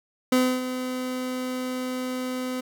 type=tone with ADSR envelope; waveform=30% pulse; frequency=254.5 Hz; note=C4; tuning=48 cents flat; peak=-14 dBFS; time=0.32-2.61 s; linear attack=5 ms; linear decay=280 ms; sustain=-11 dB; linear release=10 ms; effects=none